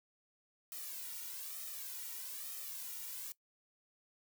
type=noise with flanger; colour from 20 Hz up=blue; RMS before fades=-45 dBFS; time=0.72-3.32 s; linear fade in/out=0 ms; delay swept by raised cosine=1.6 to 2.14 ms; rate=1.1 Hz; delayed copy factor=+1; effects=noise-tail reverb RT60 0.1 s tail -20 dB re dry